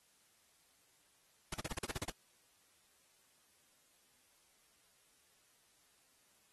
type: noise bursts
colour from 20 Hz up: pink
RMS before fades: -39 dBFS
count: 10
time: 1.52-2.1 s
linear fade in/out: 5 ms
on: 22 ms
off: 40 ms
effects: white hiss -71 dBFS RMS until 6.52 s + AAC 32 kbps